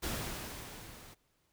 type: noise with level ramp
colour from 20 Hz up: pink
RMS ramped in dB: -36 to -54 dBFS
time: 0.02-1.15 s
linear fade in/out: 20 ms
effects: pink hiss -75 dBFS RMS until 1.52 s